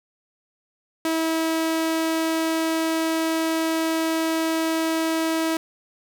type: tone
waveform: sawtooth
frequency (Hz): 323.6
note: E4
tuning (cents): -32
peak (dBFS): -17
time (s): 1.05-5.57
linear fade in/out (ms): 2
effects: 8-bit